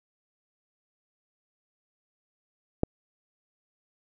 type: click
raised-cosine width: 2 ms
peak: -9 dBFS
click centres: 2.834 s
effects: none